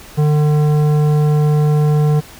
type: tone with tanh clipping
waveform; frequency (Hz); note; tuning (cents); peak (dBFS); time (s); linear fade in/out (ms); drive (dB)
sine; 150; D3; +37; -12; 0.17-2.21; 20; 13
effects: pink hiss -38 dBFS RMS until 2.39 s